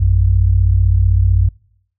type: tone pair together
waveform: sine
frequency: 56.73 / 92.5 Hz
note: A#1 / F#2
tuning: -46 / 0 cents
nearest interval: minor sixth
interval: 846 cents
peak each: -13 / -11 dBFS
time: 0-1.49 s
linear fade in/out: 10 ms
effects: noise-tail reverb RT60 0.7 s tail -25 dB re dry